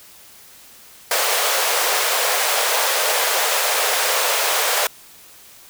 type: high-pass noise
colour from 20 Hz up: pink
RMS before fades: -19 dBFS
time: 1.11-4.87 s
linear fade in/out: 2 ms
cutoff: 460 Hz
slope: 48 dB/octave
effects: white hiss -45 dBFS RMS until 5.69 s